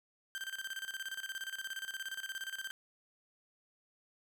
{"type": "tone with tremolo", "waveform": "30% pulse", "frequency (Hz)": 1568, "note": "G6", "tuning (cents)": 0, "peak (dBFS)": -35, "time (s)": [0.35, 2.71], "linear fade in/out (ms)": 0, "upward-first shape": "square", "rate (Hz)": 17, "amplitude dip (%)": 75, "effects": []}